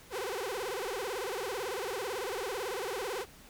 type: tone with vibrato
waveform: sawtooth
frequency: 440 Hz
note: A4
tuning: in tune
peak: -30 dBFS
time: 0.1-3.26 s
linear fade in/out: 50 ms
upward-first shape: sine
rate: 18 Hz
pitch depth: 300 cents each way
effects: pink hiss -55 dBFS RMS until 3.49 s